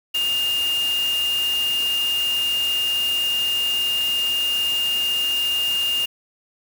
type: tone in noise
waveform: sine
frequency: 2820 Hz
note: F7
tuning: 16 cents sharp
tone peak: -19 dBFS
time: 0.14-6.06 s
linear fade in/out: 10 ms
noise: white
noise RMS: -32 dBFS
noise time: 0.14-6.06 s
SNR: +10 dB
effects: none